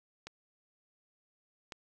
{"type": "clicks", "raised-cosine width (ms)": 0.2, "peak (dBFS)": [-26, -25], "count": 2, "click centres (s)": [0.27, 1.722], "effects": []}